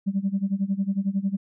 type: tone with tremolo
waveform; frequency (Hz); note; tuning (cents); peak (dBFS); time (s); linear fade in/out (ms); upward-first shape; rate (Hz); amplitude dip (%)
sine; 196; G3; 0; -18; 0.06-1.37; 20; sine; 11; 90
effects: tanh soft clip ceiling -15 dBFS